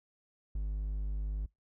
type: tone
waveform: triangle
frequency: 50.9 Hz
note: G#1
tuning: 34 cents flat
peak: -30 dBFS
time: 0.55-1.46 s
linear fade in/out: 5 ms
effects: noise-tail reverb RT60 0.2 s tail -26 dB re dry